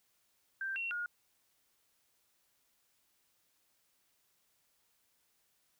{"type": "tone with pitch steps", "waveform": "sine", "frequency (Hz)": [1570, 2730, 1431], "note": ["G6", "F7", "F6"], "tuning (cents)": [2, -40, 42], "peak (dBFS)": -35, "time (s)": [0.61, 1.06], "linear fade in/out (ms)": 2, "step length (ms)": 150, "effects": ["white hiss -75 dBFS RMS until 5.79 s"]}